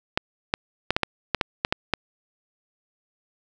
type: clicks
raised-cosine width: 0.3 ms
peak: -4 dBFS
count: 10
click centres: 0.175 / 0.539 / 0.906 / 0.965 / 1.033 / 1.347 / 1.412 / 1.649 / 1.725 / 1.937 s
effects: none